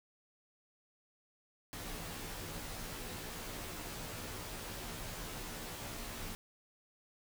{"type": "noise with comb filter", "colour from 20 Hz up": "pink", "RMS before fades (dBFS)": -44, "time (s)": [1.73, 6.35], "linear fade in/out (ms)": 0, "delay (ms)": 15, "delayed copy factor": -0.95, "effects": []}